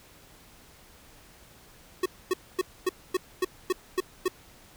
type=tone bursts; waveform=square; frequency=368.5 Hz; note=F#4; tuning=7 cents flat; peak=-23 dBFS; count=9; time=2.03-4.282 s; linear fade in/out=5 ms; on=28 ms; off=250 ms; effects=pink hiss -54 dBFS RMS until 4.76 s